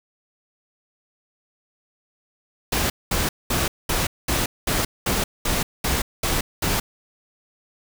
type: noise bursts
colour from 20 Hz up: pink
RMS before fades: -22 dBFS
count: 11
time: 2.72-6.8 s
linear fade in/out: 5 ms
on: 180 ms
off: 210 ms
effects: none